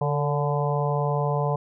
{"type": "harmonic tone with a mistuned harmonic", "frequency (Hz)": 144.8, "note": "D3", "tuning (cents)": -24, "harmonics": [1, 3, 4, 5, 6, 7], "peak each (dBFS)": [-24, -29, -30, -31, -32, -32], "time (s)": [0.01, 1.56], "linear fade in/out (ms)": 5, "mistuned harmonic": 3, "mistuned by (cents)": 41, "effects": []}